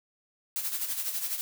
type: noise with tremolo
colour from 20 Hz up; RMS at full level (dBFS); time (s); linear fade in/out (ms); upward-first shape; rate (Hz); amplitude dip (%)
blue; -30; 0.56-1.41; 0; sine; 12; 60
effects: none